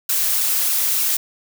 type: noise with flanger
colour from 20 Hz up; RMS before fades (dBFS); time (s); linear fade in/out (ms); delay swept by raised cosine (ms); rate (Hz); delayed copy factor
blue; -19; 0.09-1.17; 5; 0.72 to 3.42; 3.3; +0.5
effects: none